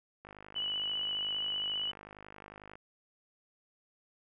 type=click train; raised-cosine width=0.5 ms; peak=-33 dBFS; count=129; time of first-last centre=0.25-2.755 s; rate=51.1 Hz
type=tone with vibrato; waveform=sine; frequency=2960 Hz; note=F#7; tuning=in tune; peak=-32 dBFS; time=0.55-1.92 s; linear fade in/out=20 ms; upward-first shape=sine; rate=15 Hz; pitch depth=24 cents each way
effects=none